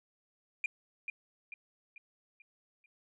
sine tone with echo, 2411 Hz, D7, 45 cents sharp, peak -28 dBFS, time 0.64-0.66 s, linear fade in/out 2 ms, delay 440 ms, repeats 5, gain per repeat -7 dB, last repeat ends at 2.86 s, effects tanh soft clip ceiling -26 dBFS

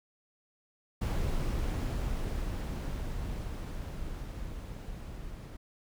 brown noise with level ramp, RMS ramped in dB -30 to -43 dBFS, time 1.01-5.57 s, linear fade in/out 10 ms, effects none

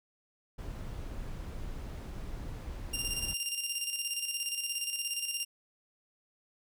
brown noise, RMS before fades -40 dBFS, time 0.58-3.34 s, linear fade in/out 10 ms
15% pulse tone with tremolo, 2794 Hz, F7, in tune, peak -24 dBFS, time 2.93-5.45 s, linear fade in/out 10 ms, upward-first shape square, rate 17 Hz, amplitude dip 50%
effects none

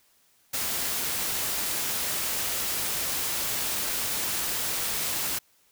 white noise, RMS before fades -29 dBFS, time 0.53-5.39 s, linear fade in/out 10 ms, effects white hiss -64 dBFS RMS until 5.71 s

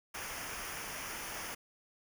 pink noise with comb filter, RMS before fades -42 dBFS, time 0.14-1.55 s, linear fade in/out 10 ms, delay 0.25 ms, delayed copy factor -0.7, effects none

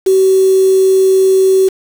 sine tone with quantisation, 380.7 Hz, F#4, 49 cents sharp, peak -6 dBFS, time 0.06-1.69 s, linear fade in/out 10 ms, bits 4, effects none

